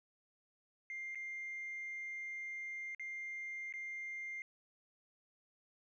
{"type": "tone with dropouts", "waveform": "sine", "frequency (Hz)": 2100, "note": "C7", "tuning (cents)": 6, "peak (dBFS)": -40, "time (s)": [0.9, 4.42], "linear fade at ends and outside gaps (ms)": 1, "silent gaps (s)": [[1.148, 1.155], [2.948, 2.996], [3.725, 3.738]], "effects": ["tanh soft clip ceiling -38 dBFS"]}